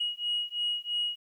sine beating tone pair, 2894 / 2897 Hz, F#7 / F#7, -39 / -37 cents, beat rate 3 Hz, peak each -31 dBFS, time 0-1.16 s, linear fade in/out 10 ms, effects tanh soft clip ceiling -22 dBFS + 11-bit

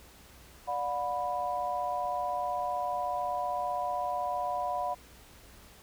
sine chord, B minor, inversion first, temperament equal with one note detuned, 587.3 / 723.1 / 987.8 Hz, D5 / F#5 / B5, 0 / -40 / 0 cents, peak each -37 / -32 / -34 dBFS, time 0.67-4.95 s, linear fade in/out 20 ms, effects added 60 Hz sine -59 dBFS peak until 5.82 s + pink hiss -55 dBFS RMS until 5.82 s

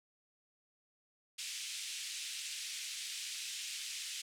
pink band-pass noise, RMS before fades -43 dBFS, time 1.38-4.22 s, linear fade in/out 10 ms, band 2500 to 9300 Hz, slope 24 dB/octave, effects none

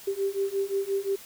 sine beating tone pair, 390 / 395.7 Hz, G4 / G4, -9 / +16 cents, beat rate 5.7 Hz, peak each -29 / -28 dBFS, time 0.07-1.16 s, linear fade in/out 10 ms, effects white hiss -47 dBFS RMS until 1.25 s

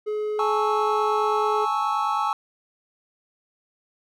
triangle tone, 424.1 Hz, G#4, 36 cents sharp, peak -22 dBFS, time 0.06-1.66 s, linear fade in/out 20 ms
triangle chord, A major seventh, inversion third, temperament equal with one note detuned, 830.6 / 880 / 1108.7 / 1307.9 Hz, G#5 / A5 / C#6 / E6, 0 / 0 / 0 / -14 cents, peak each -25 / -26 / -25 / -25 dBFS, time 0.39-2.33 s, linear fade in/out 2 ms
effects none

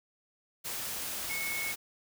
sine tone in noise, 2194 Hz, C#7, 18 cents flat, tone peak -34 dBFS, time 1.29-1.73 s, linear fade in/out 20 ms, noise white, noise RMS -37 dBFS, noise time 0.64-1.76 s, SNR 0 dB, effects none

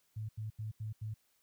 sine tone bursts, 108.5 Hz, A2, 24 cents flat, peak -37 dBFS, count 5, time 0.16-1.142 s, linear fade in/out 10 ms, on 130 ms, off 83 ms, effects white hiss -74 dBFS RMS until 1.42 s

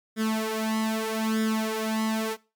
sawtooth tone with flanger, 220 Hz, A3, in tune, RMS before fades -27 dBFS, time 0.16-2.37 s, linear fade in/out 50 ms, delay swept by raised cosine 0.57 to 3.57 ms, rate 0.8 Hz, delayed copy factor +0.8, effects noise-tail reverb RT60 0.3 s tail -21 dB re dry + MP3 96 kbps

